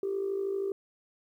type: tone with amplitude modulation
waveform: sine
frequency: 392 Hz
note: G4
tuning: in tune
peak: -25 dBFS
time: 0.03-0.72 s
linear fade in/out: 2 ms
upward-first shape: sine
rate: 52.8 Hz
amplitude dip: 65%
effects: tanh soft clip ceiling -23 dBFS + 11-bit